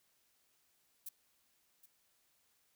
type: noise with echo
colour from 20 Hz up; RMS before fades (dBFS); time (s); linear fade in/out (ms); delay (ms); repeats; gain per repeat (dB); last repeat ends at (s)
violet; -45; 1.06-1.09; 5; 770; 1; -15; 1.86
effects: white hiss -75 dBFS RMS until 2.75 s